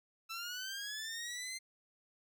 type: linear sweep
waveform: 15% pulse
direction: up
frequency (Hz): 1320 to 2093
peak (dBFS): -34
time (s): 0.29-1.59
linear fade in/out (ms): 20
effects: none